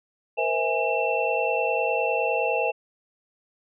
sine tone cluster, 468.2 / 518 / 653 / 827 / 2691 Hz, A#4 / C5 / E5 / G#5 / E7, +8 / -17 / -17 / -8 / +35 cents, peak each -28 dBFS, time 0.37-2.72 s, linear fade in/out 20 ms, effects none

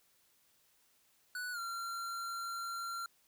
square tone with pitch glide, 1480 to 1372.9 Hz, F#6 to F6, 0 to -30 cents, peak -39 dBFS, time 1.35-3.06 s, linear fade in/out 2 ms, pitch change -130 cents, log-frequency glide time 1.52-1.59 s, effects white hiss -71 dBFS RMS until 3.27 s

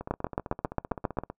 two click trains, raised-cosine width 1 ms, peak -22 / -12 dBFS, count 21 / 9, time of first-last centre 0.01-1.3 / 0.11-1.187 s, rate 15.5 / 7.43 Hz, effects noise-tail reverb RT60 0.1 s tail -24 dB re dry

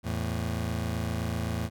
25% pulse tone pair together, 83.35 / 111.1 Hz, E2 / A2, +20 / +17 cents, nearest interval perfect fourth, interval 497 cents, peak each -28 dBFS, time 0.03-1.7 s, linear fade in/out 50 ms, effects none

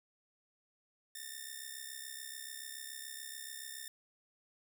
5% pulse ring-modulated tone, 1800 Hz, A6, 39 cents sharp, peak -30 dBFS, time 1.15-3.88 s, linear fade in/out 2 ms, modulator 33.5 Hz, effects 11-bit

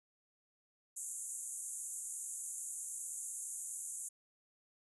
pink band-pass noise, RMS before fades -44 dBFS, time 0.96-4.09 s, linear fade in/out 10 ms, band 6700 to 11000 Hz, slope 96 dB/octave, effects none

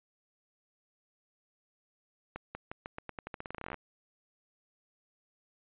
accelerating click train, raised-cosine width 0.5 ms, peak -24 dBFS, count 22, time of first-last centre 2.36-3.743 s, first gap 190 ms, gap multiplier 0.87, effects resampled to 8000 Hz

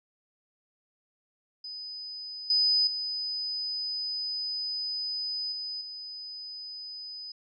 sine tone with level steps, 5000 Hz, D#8, 8 cents sharp, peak -37 / -21 / -30 / -33 / -38 dBFS, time 1.64-7.32 s, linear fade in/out 5 ms, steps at 2.5 / 2.87 / 5.52 / 5.81 s, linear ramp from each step 2 ms, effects none

